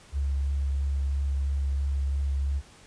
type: tone with vibrato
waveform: sine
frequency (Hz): 69.3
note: C#2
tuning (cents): 0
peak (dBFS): -24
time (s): 0.12-2.62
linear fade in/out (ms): 50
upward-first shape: sine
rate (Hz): 3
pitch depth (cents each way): 13
effects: pink hiss -53 dBFS RMS until 2.86 s + resampled to 22050 Hz